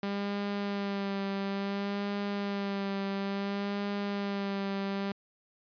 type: tone with vibrato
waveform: sawtooth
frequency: 199.5 Hz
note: G3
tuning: 31 cents sharp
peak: -27 dBFS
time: 0.03-5.12 s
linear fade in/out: 2 ms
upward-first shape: sine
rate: 0.58 Hz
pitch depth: 24 cents each way
effects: resampled to 11025 Hz